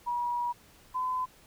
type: tone pair in turn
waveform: sine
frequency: 963 / 1016 Hz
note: B5 / B5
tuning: -44 / +49 cents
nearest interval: minor second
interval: 93 cents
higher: second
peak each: -28 dBFS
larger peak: neither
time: 0.06-0.53 / 0.94-1.26 s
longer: first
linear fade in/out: 20 ms
effects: pink hiss -58 dBFS RMS until 1.46 s